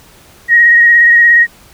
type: tone with vibrato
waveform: sine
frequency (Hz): 1883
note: A#6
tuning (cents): +17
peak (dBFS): -3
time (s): 0.48-1.47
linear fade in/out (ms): 50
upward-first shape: sine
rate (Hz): 17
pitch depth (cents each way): 20
effects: pink hiss -42 dBFS RMS until 1.73 s